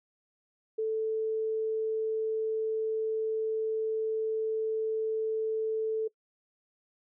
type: tone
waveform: sine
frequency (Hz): 440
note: A4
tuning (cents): 0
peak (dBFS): -27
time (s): 0.78-6.08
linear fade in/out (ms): 10
effects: noise-tail reverb RT60 0.1 s tail -22 dB re dry